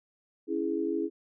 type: chord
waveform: sine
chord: C# minor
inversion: none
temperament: equal with one note detuned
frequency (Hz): 277.2 / 329.6 / 416.5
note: C#4 / E4 / G#4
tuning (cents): 0 / 0 / +5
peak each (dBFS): -34 / -30 / -32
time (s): 0.47-1.1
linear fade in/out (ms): 50
effects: none